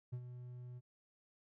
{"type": "tone with ADSR envelope", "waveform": "triangle", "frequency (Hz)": 123.6, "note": "B2", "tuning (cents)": 2, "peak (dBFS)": -36, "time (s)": [0.12, 0.81], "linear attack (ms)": 15, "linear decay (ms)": 66, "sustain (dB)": -9, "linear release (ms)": 35, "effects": []}